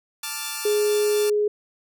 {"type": "chord", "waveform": "5% pulse", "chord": "D minor", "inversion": "second", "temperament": "equal", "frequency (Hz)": [880, 1174.7, 1396.9], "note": ["A5", "D6", "F6"], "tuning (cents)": [0, 0, 0], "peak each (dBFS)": -21, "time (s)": [0.23, 1.3], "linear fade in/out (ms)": 5}
{"type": "tone", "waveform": "sine", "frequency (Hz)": 417.7, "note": "G#4", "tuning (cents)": 10, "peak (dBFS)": -18, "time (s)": [0.65, 1.48], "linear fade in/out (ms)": 5}
{"effects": []}